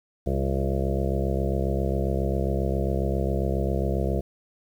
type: harmonic tone with a mistuned harmonic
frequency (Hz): 67.4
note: C#2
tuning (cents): -48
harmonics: 1 / 2 / 3 / 5 / 6 / 7 / 8 / 9 / 10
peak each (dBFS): -26 / -29 / -31 / -33 / -34 / -34 / -35 / -36 / -36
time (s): 0.26-4.21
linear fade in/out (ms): 10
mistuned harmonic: 5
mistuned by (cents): +19
effects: 9-bit